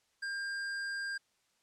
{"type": "tone with hard clipping", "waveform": "sine", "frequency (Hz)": 1600, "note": "G6", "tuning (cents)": 35, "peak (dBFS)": -37, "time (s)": [0.22, 1.18], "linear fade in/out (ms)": 10, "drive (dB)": 12, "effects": ["white hiss -74 dBFS RMS until 1.62 s", "low-pass 8000 Hz 12 dB/octave"]}